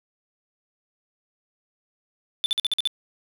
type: tone bursts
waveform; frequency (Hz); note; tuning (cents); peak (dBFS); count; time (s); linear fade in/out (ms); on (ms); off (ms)
triangle; 3520; A7; 0; -18; 7; 2.44-2.874; 0; 20; 49
effects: none